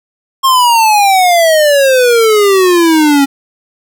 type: exponential sweep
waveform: square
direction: down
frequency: 1080 to 273.2 Hz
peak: -6 dBFS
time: 0.43-3.26 s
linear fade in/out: 20 ms
effects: none